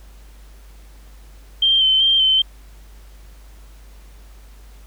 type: tone with vibrato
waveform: sine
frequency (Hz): 3121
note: G7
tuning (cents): -8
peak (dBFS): -12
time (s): 1.62-2.42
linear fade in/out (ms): 5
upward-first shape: square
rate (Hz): 2.6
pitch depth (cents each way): 24
effects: added 50 Hz sine -40 dBFS peak until 4.86 s + pink hiss -52 dBFS RMS until 4.86 s